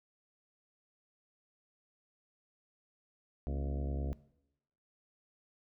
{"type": "harmonic tone with a mistuned harmonic", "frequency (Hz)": 69.6, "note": "C#2", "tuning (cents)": 8, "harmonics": [1, 2, 3, 4, 5, 6, 7, 8, 9, 10], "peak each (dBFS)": [-35, -41, -45, -47, -49, -51, -52, -53, -54, -55], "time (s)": [3.47, 4.13], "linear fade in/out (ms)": 0, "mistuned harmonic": 3, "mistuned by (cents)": 140, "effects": ["noise-tail reverb RT60 0.8 s tail -18 dB re dry"]}